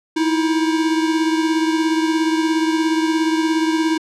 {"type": "beating tone pair", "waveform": "square", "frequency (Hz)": [318.4, 335.4], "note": ["D#4", "E4"], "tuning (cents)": [40, 30], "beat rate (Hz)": 17, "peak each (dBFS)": [-17, -24], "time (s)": [0.16, 3.98], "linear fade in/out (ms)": 10, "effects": ["low-pass 7000 Hz 12 dB/octave"]}